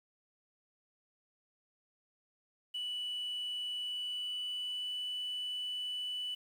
sine tone with pitch glide, 2960 to 2977 Hz, F#7 to F#7, 0 to +10 cents, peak -34 dBFS, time 2.74-6.35 s, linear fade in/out 10 ms, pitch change +10 cents, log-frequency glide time 3.8-4.98 s, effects tanh soft clip ceiling -33 dBFS + 10-bit

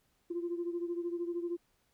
sine beating tone pair, 342.8 / 355.8 Hz, F4 / F4, -32 / +32 cents, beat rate 13 Hz, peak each -34 / -39 dBFS, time 0.3-1.57 s, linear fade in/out 10 ms, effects tanh soft clip ceiling -27 dBFS + pink hiss -74 dBFS RMS until 1.93 s

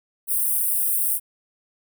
white high-pass noise, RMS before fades -22 dBFS, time 0.27-1.2 s, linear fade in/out 50 ms, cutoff 8600 Hz, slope 96 dB/octave, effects none

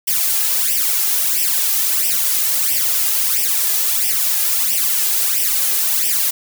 blue noise with flanger, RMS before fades -17 dBFS, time 0.07-6.31 s, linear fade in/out 10 ms, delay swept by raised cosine 0.36 to 2.46 ms, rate 1.5 Hz, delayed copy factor +1, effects none

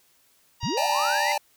harmonic tone, 945 Hz, A#5, 23 cents sharp, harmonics 1 / 2 / 3 / 4 / 5 / 6 / 7, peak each -31 / -41 / -36 / -40 / -35 / -39 / -47 dBFS, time 0.6-1.38 s, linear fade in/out 50 ms
sine linear sweep, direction up, 87.31 to 2093 Hz, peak -26 dBFS, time 0.63-1.32 s, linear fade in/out 0 ms
square chord, D suspended fourth, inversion none, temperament equal with one note detuned, 587.3 / 801.9 / 880 Hz, D5 / G5 / A5, 0 / +39 / 0 cents, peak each -31 / -28 / -28 dBFS, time 0.77-1.38 s, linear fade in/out 5 ms
effects white hiss -62 dBFS RMS until 1.56 s

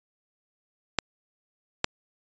clicks, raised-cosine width 0.2 ms, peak -4 dBFS, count 2, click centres 0.987 / 1.844 s, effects resampled to 16000 Hz

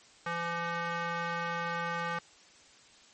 square tone with band-pass filter, 170 Hz, F3, 46 cents flat, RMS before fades -34 dBFS, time 0.26-2.19 s, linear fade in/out 5 ms, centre 1400 Hz, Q 1.6, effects white hiss -58 dBFS RMS until 3.13 s + MP3 32 kbps

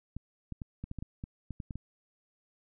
clicks, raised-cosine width 5 ms, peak -26 dBFS, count 12, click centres 0.166 / 0.523 / 0.618 / 0.84 / 0.914 / 0.987 / 1.025 / 1.239 / 1.507 / 1.602 / 1.708 / 1.756 s, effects none

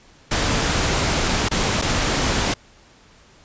pink noise with dropouts, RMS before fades -20 dBFS, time 0.31-2.54 s, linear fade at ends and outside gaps 5 ms, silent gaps 1.487-1.512 / 1.816-1.821 s, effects pink hiss -51 dBFS RMS until 3.44 s + resampled to 16000 Hz

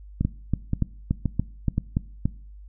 two click trains, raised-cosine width 5 ms, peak -9 / -10 dBFS, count 8 / 4, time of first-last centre 0.25-2.256 / 0.21-1.781 s, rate 3.49 / 1.91 Hz, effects noise-tail reverb RT60 0.5 s tail -21 dB re dry + added 50 Hz sine -41 dBFS peak until 2.68 s

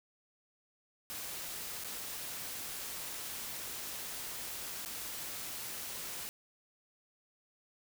white noise with dropouts, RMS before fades -42 dBFS, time 1.1-6.29 s, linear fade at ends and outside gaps 0 ms, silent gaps 1.838-1.845 / 4.85-4.859 s, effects none

